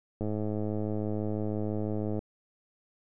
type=click train; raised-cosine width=2 ms; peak=-20 dBFS; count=211; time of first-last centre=0.21-2.191 s; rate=106 Hz; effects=none